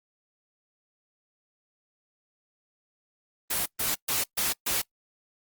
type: noise bursts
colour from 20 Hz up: white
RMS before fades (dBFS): -27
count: 5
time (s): 3.5-4.82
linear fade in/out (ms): 10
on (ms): 160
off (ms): 130
effects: noise-tail reverb RT60 0.1 s tail -24 dB re dry + Opus 24 kbps